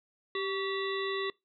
harmonic tone with a mistuned harmonic, 390.4 Hz, G4, 7 cents flat, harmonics 1 / 3 / 5 / 7 / 9 / 10, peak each -33 / -38 / -38 / -45 / -42 / -42 dBFS, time 0.35-1.3 s, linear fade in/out 2 ms, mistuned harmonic 3, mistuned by -59 cents, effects noise-tail reverb RT60 0.2 s tail -23 dB re dry

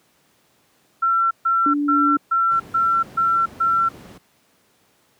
sine tone bursts, 1352 Hz, E6, 43 cents sharp, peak -15 dBFS, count 7, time 1.02-3.89 s, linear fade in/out 10 ms, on 290 ms, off 140 ms
sine tone, 290.5 Hz, D4, 19 cents flat, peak -18 dBFS, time 1.66-2.17 s, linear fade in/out 2 ms
brown noise, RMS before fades -34 dBFS, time 2.51-4.18 s, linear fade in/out 5 ms
effects pink hiss -60 dBFS RMS until 5.19 s + high-pass 150 Hz 12 dB/octave

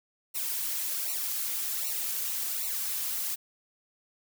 blue noise with flanger, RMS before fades -32 dBFS, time 0.34-3.36 s, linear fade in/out 20 ms, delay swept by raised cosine 0.6 to 4.7 ms, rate 1.3 Hz, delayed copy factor -0.9, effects none

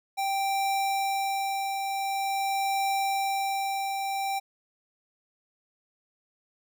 square tone with tremolo, 784 Hz, G5, in tune, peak -25 dBFS, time 0.17-4.4 s, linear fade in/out 20 ms, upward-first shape triangle, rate 0.46 Hz, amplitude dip 40%, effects none

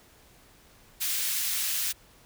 white high-pass noise, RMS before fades -29 dBFS, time 1-1.93 s, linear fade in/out 20 ms, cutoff 2000 Hz, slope 12 dB/octave, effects pink hiss -57 dBFS RMS until 2.25 s

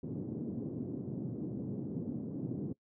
white band-pass noise, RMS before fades -39 dBFS, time 0.03-2.73 s, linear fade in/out 5 ms, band 120 to 320 Hz, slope 24 dB/octave, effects noise-tail reverb RT60 0.1 s tail -21 dB re dry

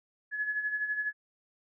sine tone with tremolo, 1700 Hz, G#6, 40 cents sharp, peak -27 dBFS, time 0.31-1.13 s, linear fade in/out 50 ms, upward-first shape sine, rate 12 Hz, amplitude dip 60%, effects none

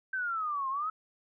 sine exponential two-way sweep, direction down then up, 1568 to 1046.5 to 1309 Hz, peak -30 dBFS, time 0.13-0.9 s, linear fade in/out 5 ms, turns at 0.69 s, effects none

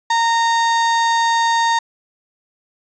35% pulse tone, 923 Hz, A#5, 17 cents flat, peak -12 dBFS, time 0.1-1.79 s, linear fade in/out 5 ms, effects resampled to 16000 Hz + 8-bit

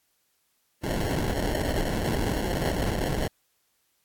pink noise with sample-and-hold, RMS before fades -27 dBFS, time 0.83-3.28 s, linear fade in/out 10 ms, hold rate 1225 Hz, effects white hiss -71 dBFS RMS until 4.04 s + AAC 64 kbps

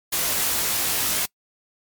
white noise with comb filter, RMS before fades -23 dBFS, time 0.12-1.26 s, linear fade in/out 10 ms, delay 19 ms, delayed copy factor +0.8, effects noise-tail reverb RT60 0.1 s tail -25 dB re dry + MP3 96 kbps

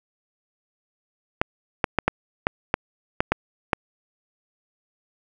clicks, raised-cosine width 0.5 ms, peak -3 dBFS, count 9, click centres 1.415 / 1.842 / 1.987 / 2.08 / 2.469 / 2.741 / 3.205 / 3.32 / 3.732 s, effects none

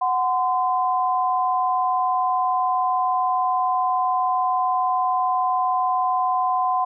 sine tone pair together, 740 / 1026.9 Hz, F#5 / C6, 0 / -33 cents, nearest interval tritone, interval 567 cents, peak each -21 dBFS, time 0.01-6.85 s, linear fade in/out 10 ms, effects none

